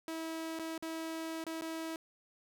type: tone with dropouts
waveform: sawtooth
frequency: 324 Hz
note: E4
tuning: 30 cents flat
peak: -34 dBFS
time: 0.08-1.96 s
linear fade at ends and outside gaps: 1 ms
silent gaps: 0.589-0.595 / 0.779-0.825 / 1.44-1.466 / 1.612-1.62 s
effects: none